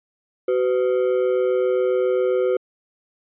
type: ring-modulated tone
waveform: triangle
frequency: 440 Hz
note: A4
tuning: in tune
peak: -12 dBFS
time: 0.48-2.57 s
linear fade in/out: 5 ms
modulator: 63.7 Hz
effects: resampled to 8000 Hz